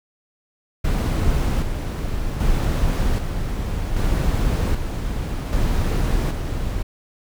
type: noise with tremolo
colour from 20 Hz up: brown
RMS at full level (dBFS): -19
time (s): 0.84-6.83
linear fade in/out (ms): 10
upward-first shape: square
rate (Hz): 0.64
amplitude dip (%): 45
effects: none